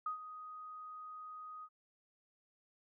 sine tone with ADSR envelope, 1249 Hz, D#6, 6 cents sharp, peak -34 dBFS, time 0.06-1.69 s, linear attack 4 ms, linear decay 110 ms, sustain -12 dB, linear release 56 ms, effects none

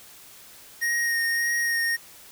square tone with vibrato, 1864.7 Hz, A#6, in tune, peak -23 dBFS, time 0.81-1.97 s, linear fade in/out 20 ms, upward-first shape sine, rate 1.7 Hz, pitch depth 15 cents each way, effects white hiss -48 dBFS RMS until 2.31 s

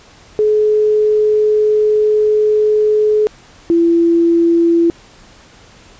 sine tone pair in turn, 425.8 / 337.1 Hz, G#4 / E4, +43 / +39 cents, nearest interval major third, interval 404 cents, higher first, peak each -9 / -8 dBFS, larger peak second, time 0.39-3.27 / 3.7-4.9 s, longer first, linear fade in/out 0 ms, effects pink hiss -43 dBFS RMS until 5.99 s + resampled to 16000 Hz

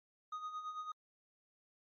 triangle tone with tremolo, 1244.5 Hz, D#6, in tune, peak -37 dBFS, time 0.32-0.92 s, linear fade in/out 5 ms, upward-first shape sine, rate 9 Hz, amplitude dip 60%, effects MP3 32 kbps

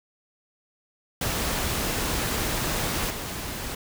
pink noise with level steps, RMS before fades -27 / -33 dBFS, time 1.21-3.75 s, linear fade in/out 5 ms, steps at 3.1 s, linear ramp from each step 5 ms, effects none

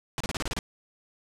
pink noise bursts, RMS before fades -30 dBFS, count 8, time 0.18-0.589 s, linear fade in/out 0 ms, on 24 ms, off 31 ms, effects low-pass 8000 Hz 12 dB/octave

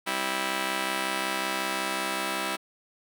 5% pulse chord, C major, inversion second, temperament just, 196.22 / 261.6 / 327 Hz, G3 / C4 / E4, +2 / 0 / -14 cents, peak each -22 / -25 / -19 dBFS, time 0.06-2.57 s, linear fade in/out 20 ms, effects none

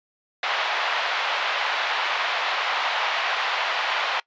pink band-pass noise, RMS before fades -25 dBFS, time 0.43-4.2 s, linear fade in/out 2 ms, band 710 to 3700 Hz, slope 24 dB/octave, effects noise-tail reverb RT60 0.1 s tail -23 dB re dry + resampled to 16000 Hz

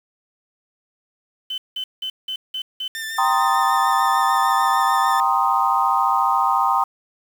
sine tone bursts, 3044 Hz, F#7, 48 cents sharp, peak -24 dBFS, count 6, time 1.5-2.88 s, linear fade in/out 5 ms, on 80 ms, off 180 ms
sawtooth tone with vibrato, 1784 Hz, A6, 23 cents sharp, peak -23 dBFS, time 2.95-5.2 s, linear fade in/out 0 ms, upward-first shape sine, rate 6.7 Hz, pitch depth 22 cents each way
sine chord, C minor seventh, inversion second, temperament equal, 784 / 932.3 / 1046.5 / 1244.5 Hz, G5 / Bb5 / C6 / Eb6, 0 / 0 / 0 / 0 cents, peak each -21 dBFS, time 3.18-6.84 s, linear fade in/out 5 ms
effects 7-bit

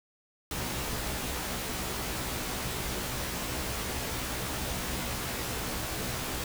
pink noise with comb filter, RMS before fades -34 dBFS, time 0.51-6.44 s, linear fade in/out 2 ms, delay 16 ms, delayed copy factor +0.7, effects none

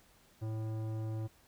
sine tone with tanh clipping, 110 Hz, A2, in tune, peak -37 dBFS, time 0.41-1.28 s, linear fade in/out 20 ms, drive 15 dB, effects pink hiss -65 dBFS RMS until 1.47 s

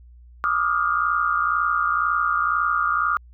sine tone cluster, 1178 / 1240 / 1412 Hz, D6 / D#6 / F6, +5 / -6 / +19 cents, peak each -23 dBFS, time 0.44-3.17 s, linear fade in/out 0 ms, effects added 60 Hz sine -44 dBFS peak until 3.33 s

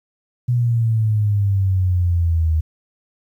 sine exponential sweep, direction down, 123.47 to 78.1 Hz, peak -14 dBFS, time 0.48-2.61 s, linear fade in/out 10 ms, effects 9-bit

